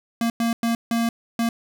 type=tone bursts at uneven times; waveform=square; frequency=231.5 Hz; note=A#3; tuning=12 cents flat; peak=-20 dBFS; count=5; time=0.21-0.3 / 0.4-0.53 / 0.63-0.75 / 0.91-1.09 / 1.39-1.49 s; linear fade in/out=2 ms; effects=none